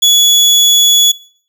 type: tone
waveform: 30% pulse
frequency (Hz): 3400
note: G#7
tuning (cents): +40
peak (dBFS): -3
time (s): 0.02-1.12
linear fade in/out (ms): 10
effects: noise-tail reverb RT60 0.5 s tail -21 dB re dry